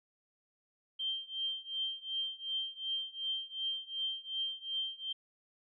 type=tone with tremolo; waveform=sine; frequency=3152 Hz; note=G7; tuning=9 cents sharp; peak=-31 dBFS; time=0.99-5.13 s; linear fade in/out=10 ms; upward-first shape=triangle; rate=2.7 Hz; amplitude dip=95%; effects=none